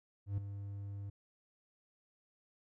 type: tone with ADSR envelope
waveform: triangle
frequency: 100 Hz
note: G2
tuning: 35 cents sharp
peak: -29 dBFS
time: 0.26-1.1 s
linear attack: 120 ms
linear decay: 3 ms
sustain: -10 dB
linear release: 7 ms
effects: none